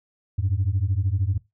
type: beating tone pair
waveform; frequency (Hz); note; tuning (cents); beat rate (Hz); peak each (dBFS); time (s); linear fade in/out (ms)
sine; 89.8 / 102.8; F2 / G#2; +49 / -17; 13; -22; 0.38-1.38; 10
effects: noise-tail reverb RT60 0.2 s tail -20 dB re dry + tanh soft clip ceiling -15 dBFS